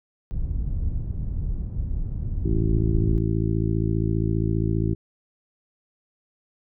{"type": "low-pass noise", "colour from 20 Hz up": "pink", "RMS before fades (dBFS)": -26, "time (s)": [0.31, 3.18], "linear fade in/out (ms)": 0, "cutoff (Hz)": 100, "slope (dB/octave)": 12}
{"type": "harmonic tone", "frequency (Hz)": 55, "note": "A1", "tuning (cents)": 0, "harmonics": [1, 2, 3, 4, 5, 6, 7], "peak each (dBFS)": [-27, -24, -27, -33, -34, -29, -33], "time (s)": [2.44, 4.95], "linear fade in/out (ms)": 20}
{"effects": []}